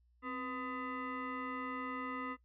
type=tone with frequency modulation; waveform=sine; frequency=493.9 Hz; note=B4; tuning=in tune; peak=-38 dBFS; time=0.22-2.37 s; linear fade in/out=50 ms; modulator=756 Hz; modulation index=1.9; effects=noise-tail reverb RT60 0.1 s tail -19 dB re dry + added 60 Hz sine -67 dBFS peak until 2.44 s